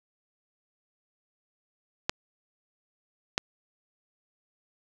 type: clicks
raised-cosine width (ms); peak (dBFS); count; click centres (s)
0.2; -7 / -7; 2; 2.095 / 3.379
effects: none